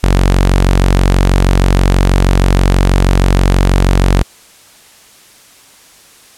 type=tone; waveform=sawtooth; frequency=46.25 Hz; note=F#1; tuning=in tune; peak=-3 dBFS; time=0.03-4.23 s; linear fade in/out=10 ms; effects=white hiss -42 dBFS RMS until 6.37 s + low-pass 11000 Hz 12 dB/octave